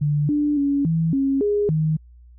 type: tone with pitch steps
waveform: sine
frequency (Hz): 147.2 / 294.4 / 281.9 / 163 / 272.6 / 412.3 / 156.2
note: D3 / D4 / C#4 / E3 / C#4 / G#4 / D#3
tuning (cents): +4 / +4 / +29 / -19 / -29 / -13 / +7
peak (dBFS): -17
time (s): 0.01-1.97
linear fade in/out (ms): 10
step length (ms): 280
effects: added 60 Hz sine -44 dBFS peak until 2.38 s

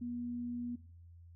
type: tone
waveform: sine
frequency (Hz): 241.2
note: B3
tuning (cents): -41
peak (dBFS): -37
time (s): 0.01-0.76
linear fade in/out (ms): 10
effects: noise-tail reverb RT60 0.5 s tail -17 dB re dry + added 85 Hz sine -53 dBFS peak until 1.35 s

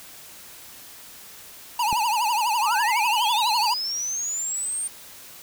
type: tone with vibrato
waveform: square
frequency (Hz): 904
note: A5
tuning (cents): +47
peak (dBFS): -21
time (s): 1.79-3.74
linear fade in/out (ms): 5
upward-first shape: triangle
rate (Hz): 12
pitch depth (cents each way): 180
type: click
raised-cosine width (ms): 3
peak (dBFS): -20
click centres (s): 1.928
type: linear sweep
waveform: sine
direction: up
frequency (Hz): 987.8 to 8870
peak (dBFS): -25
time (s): 2.61-4.88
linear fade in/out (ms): 10
effects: white hiss -44 dBFS RMS until 5.42 s

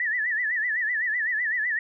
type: tone with vibrato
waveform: sine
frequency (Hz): 1845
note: A#6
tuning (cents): -18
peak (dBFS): -23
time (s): 0-1.79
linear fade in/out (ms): 2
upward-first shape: sine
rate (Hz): 7.9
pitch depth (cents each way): 140
effects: none

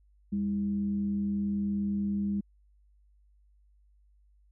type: tone with frequency modulation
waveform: sine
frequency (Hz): 202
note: G#3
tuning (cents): -48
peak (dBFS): -27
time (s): 0.32-2.41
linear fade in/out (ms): 10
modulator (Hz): 121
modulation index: 0.33
effects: added 50 Hz sine -60 dBFS peak until 4.51 s

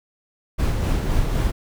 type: noise with tremolo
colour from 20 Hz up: brown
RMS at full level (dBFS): -19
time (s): 0.58-1.52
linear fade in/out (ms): 20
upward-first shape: sine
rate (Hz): 3.9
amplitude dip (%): 35
effects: none

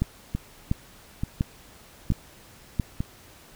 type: two click trains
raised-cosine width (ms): 5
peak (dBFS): -14 / -10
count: 4 / 5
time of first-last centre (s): 0.35-3.005 / 0.02-2.798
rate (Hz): 1.13 / 1.44
effects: pink hiss -51 dBFS RMS until 3.55 s

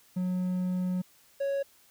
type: tone pair in turn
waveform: triangle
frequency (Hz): 182.4 / 554.5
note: F#3 / C#5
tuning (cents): -24 / 0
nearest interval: octave + perfect fifth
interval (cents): 1924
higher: second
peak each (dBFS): -25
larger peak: neither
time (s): 0.16-1.02 / 1.4-1.63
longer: first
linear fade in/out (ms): 10
effects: white hiss -61 dBFS RMS until 1.9 s

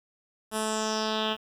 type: tone with low-pass filter sweep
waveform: 10% pulse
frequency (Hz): 217.4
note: A3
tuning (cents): -21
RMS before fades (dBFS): -29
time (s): 0.51-1.37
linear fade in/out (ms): 50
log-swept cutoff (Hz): 11000 to 2900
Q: 3.7
effects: 9-bit

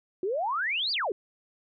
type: exponential two-way sweep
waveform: sine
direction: up then down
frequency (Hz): 351 to 4907 to 351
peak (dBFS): -26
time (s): 0.23-1.12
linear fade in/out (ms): 2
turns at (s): 0.92
effects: none

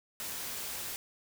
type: noise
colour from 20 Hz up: white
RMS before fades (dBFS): -39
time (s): 0.2-0.96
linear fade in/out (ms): 0
effects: none

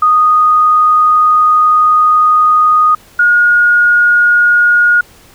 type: tone pair in turn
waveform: sine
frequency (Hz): 1239 / 1436.8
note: D#6 / F6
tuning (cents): -8 / +49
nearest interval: minor third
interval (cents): 257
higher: second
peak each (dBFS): -5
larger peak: neither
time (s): 0.02-2.95 / 3.19-5.01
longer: first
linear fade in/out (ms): 5
effects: pink hiss -42 dBFS RMS until 5.34 s

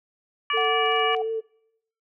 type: harmonic tone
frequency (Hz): 580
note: D5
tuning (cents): -22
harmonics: 2 / 3 / 4 / 5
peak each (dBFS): -25 / -31 / -28 / -28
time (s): 0.5-1.15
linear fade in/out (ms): 2
type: tone with vibrato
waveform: sine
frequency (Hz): 445.8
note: A4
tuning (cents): +23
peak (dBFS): -24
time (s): 0.53-1.41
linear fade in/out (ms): 20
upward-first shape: triangle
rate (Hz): 5.4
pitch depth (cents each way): 23
type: tone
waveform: sine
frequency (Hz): 740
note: F#5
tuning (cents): 0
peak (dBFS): -26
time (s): 0.57-1.22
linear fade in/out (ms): 5
type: clicks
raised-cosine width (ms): 0.2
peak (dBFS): -33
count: 9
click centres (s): 0.576 / 0.611 / 0.647 / 0.86 / 0.921 / 0.963 / 0.996 / 1.132 / 1.166
effects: noise-tail reverb RT60 0.7 s tail -22 dB re dry

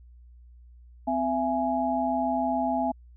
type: tone cluster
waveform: sine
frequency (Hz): 256.8 / 670 / 833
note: C4 / E5 / G#5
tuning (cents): -32 / +28 / +5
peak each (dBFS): -28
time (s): 1.07-2.92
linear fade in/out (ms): 10
effects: added 60 Hz sine -48 dBFS peak until 3.16 s

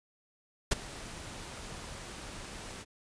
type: noise with ADSR envelope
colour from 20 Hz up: pink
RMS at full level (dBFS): -24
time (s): 0.71-2.85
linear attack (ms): 10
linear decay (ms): 19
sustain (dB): -20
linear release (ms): 36
effects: resampled to 22050 Hz

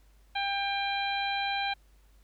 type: harmonic tone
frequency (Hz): 796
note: G5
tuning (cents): +26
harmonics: 1 / 2 / 3 / 4 / 5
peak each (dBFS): -31 / -36 / -35 / -38 / -37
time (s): 0.35-1.74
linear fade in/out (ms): 10
effects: added 50 Hz sine -57 dBFS peak until 2.23 s + pink hiss -68 dBFS RMS until 2.23 s

